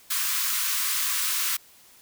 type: high-pass noise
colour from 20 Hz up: white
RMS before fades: -26 dBFS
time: 0.1-1.57 s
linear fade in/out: 10 ms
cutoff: 990 Hz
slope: 96 dB/octave
effects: white hiss -54 dBFS RMS until 2.01 s